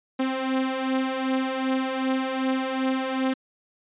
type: beating tone pair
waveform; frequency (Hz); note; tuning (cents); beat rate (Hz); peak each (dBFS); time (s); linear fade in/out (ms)
sawtooth; 260.7 / 263.3; C4 / C4; -6 / +11; 2.6; -25 / -21; 0.19-3.34; 10
effects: resampled to 8000 Hz